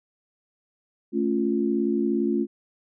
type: chord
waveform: sine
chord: A augmented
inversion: none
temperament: equal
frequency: 220 / 277.2 / 349.2 Hz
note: A3 / C#4 / E#4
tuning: 0 / 0 / 0 cents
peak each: -25 / -26 / -25 dBFS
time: 1.12-2.47 s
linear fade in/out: 50 ms
effects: none